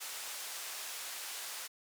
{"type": "band-pass noise", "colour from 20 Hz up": "white", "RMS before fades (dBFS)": -43, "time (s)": [0, 1.68], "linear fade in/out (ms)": 20, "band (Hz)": [650, 11000], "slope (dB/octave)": 12, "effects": []}